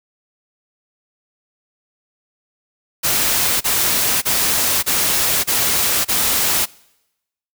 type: noise bursts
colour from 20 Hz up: white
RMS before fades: -17 dBFS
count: 6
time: 3.03-6.66 s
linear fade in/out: 20 ms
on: 580 ms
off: 30 ms
effects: noise-tail reverb RT60 0.9 s tail -24 dB re dry

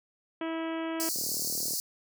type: harmonic tone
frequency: 325.8 Hz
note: E4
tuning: 20 cents flat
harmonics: 1 / 2 / 3 / 4 / 5 / 6 / 7 / 8 / 9 / 10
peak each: -32 / -38 / -42 / -44 / -46 / -48 / -49 / -50 / -51 / -52 dBFS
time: 0.41-1.09 s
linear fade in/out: 2 ms
type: high-pass noise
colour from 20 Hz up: pink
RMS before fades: -32 dBFS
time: 1-1.8 s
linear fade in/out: 0 ms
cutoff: 4400 Hz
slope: 96 dB/octave
type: click train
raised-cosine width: 2 ms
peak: -29 dBFS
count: 23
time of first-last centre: 1.16-1.734 s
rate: 38.3 Hz
effects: high-pass 150 Hz 12 dB/octave

